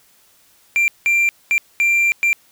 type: tone bursts at uneven times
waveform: triangle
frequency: 2369 Hz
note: D7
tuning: 14 cents sharp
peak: -11 dBFS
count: 5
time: 0.76-0.88 / 1.06-1.29 / 1.51-1.58 / 1.8-2.12 / 2.23-2.33 s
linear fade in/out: 0 ms
effects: white hiss -54 dBFS RMS until 2.51 s